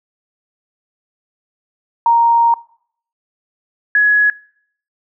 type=tone pair in turn; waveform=sine; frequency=932.3 / 1681.4 Hz; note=A#5 / G#6; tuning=0 / +21 cents; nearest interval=minor seventh; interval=1021 cents; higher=second; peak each=-8 dBFS; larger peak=neither; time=2.06-2.54 / 3.95-4.3 s; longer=first; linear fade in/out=2 ms; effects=noise-tail reverb RT60 0.6 s tail -22 dB re dry